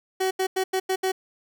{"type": "tone bursts at uneven times", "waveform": "30% pulse", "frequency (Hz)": 377.3, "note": "F#4", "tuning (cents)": 34, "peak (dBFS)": -19, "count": 6, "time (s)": [[0.2, 0.31], [0.39, 0.47], [0.56, 0.64], [0.73, 0.8], [0.89, 0.96], [1.03, 1.12]], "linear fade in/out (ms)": 10, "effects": []}